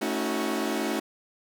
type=chord; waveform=sawtooth; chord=D# half-diminished seventh; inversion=second; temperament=equal with one note detuned; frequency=220 / 277.2 / 319.1 / 370 Hz; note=A3 / C#4 / D#4 / F#4; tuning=0 / 0 / +44 / 0 cents; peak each=-28 dBFS; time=0.01-1 s; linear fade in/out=10 ms; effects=none